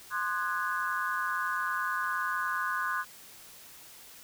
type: chord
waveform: sine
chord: Ab dominant seventh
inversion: first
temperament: equal with one note detuned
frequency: 1046.5 / 1217.5 / 1480 / 1661.2 Hz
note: C6 / Eb6 / Gb6 / Ab6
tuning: 0 / -38 / 0 / 0 cents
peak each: -34 / -35 / -33 / -36 dBFS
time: 0.1-3.05 s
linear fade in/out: 50 ms
effects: white hiss -51 dBFS RMS until 4.23 s